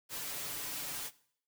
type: noise with comb filter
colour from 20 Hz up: white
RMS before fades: -40 dBFS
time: 0.09-1.11 s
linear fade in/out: 50 ms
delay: 6.9 ms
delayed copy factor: +0.9
effects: noise-tail reverb RT60 0.6 s tail -19 dB re dry